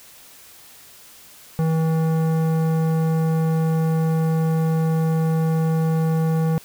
sine tone with tanh clipping, 161 Hz, E3, 41 cents flat, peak -19 dBFS, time 1.59-6.58 s, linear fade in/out 0 ms, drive 15 dB, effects white hiss -46 dBFS RMS until 6.64 s

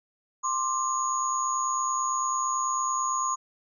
sine tone cluster, 1052 / 1181 / 6700 Hz, C6 / D6 / G#8, +9 / +9 / +14 cents, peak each -27 / -31 / -31 dBFS, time 0.43-3.36 s, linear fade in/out 20 ms, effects none

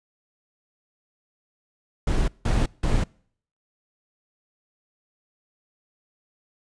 brown noise bursts, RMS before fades -21 dBFS, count 3, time 2.07-3.04 s, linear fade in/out 5 ms, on 210 ms, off 170 ms, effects noise-tail reverb RT60 0.6 s tail -26 dB re dry + resampled to 22050 Hz

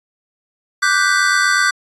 square chord, G major seventh, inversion second, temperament equal with one note detuned, 1170.6 / 1480 / 1568 / 1975.5 Hz, D6 / F#6 / G6 / B6, -6 / 0 / 0 / 0 cents, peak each -20 / -18 / -17 / -22 dBFS, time 0.82-1.71 s, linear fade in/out 10 ms, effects resampled to 22050 Hz

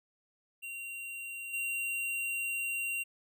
square tone with level steps, 2759 Hz, F7, 22 cents flat, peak -40 / -33 dBFS, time 0.62-3.04 s, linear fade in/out 20 ms, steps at 1.53 s, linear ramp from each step 10 ms, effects none

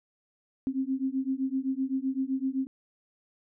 sine beating tone pair, 261.6 / 269.4 Hz, C4 / C#4, 0 / -49 cents, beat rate 7.8 Hz, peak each -30 dBFS, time 0.67-2.67 s, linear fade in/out 0 ms, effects none

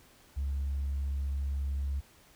sine tone, 69.3 Hz, C#2, in tune, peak -28 dBFS, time 0.36-2.01 s, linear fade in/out 20 ms, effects tanh soft clip ceiling -27 dBFS + pink hiss -60 dBFS RMS until 2.35 s

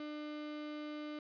35% pulse tone, 300 Hz, D4, 37 cents sharp, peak -40 dBFS, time 0-1.19 s, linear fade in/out 2 ms, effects resampled to 11025 Hz + 11-bit

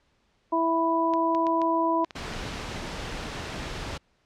harmonic tone, 329.6 Hz, E4, in tune, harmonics 1 / 2 / 3, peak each -26 / -28 / -24 dBFS, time 0.52-2.05 s, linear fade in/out 10 ms
clicks, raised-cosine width 0.2 ms, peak -21 dBFS, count 7, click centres 1.137 / 1.349 / 1.468 / 1.617 / 2.046 / 2.108 / 2.337 s
pink noise, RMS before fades -34 dBFS, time 2.15-3.98 s, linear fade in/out 10 ms
effects pink hiss -68 dBFS RMS until 4.25 s + low-pass 5000 Hz 12 dB/octave

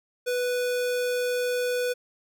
square tone, 493.9 Hz, B4, in tune, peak -25 dBFS, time 0.26-1.94 s, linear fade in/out 20 ms, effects none

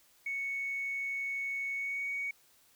sine tone with pitch glide, 2217 to 2240 Hz, C#7 to C#7, 0 to +18 cents, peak -32 dBFS, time 0.26-2.31 s, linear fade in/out 5 ms, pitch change +18 cents, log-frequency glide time 1.74-2.08 s, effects tanh soft clip ceiling -28 dBFS + white hiss -65 dBFS RMS until 2.75 s

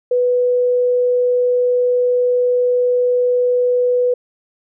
sine tone, 493.9 Hz, B4, in tune, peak -12 dBFS, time 0.11-4.14 s, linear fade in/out 5 ms, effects none

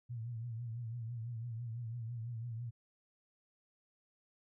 sine tone with vibrato, 116.54 Hz, A#2, in tune, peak -39 dBFS, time 0.09-2.71 s, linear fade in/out 20 ms, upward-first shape triangle, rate 6 Hz, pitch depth 100 cents each way, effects none

